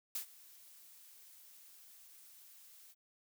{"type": "noise with ADSR envelope", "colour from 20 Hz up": "blue", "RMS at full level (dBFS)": -38, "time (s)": [0.15, 2.95], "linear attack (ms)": 4, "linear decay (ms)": 99, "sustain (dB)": -21, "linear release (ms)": 42, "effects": []}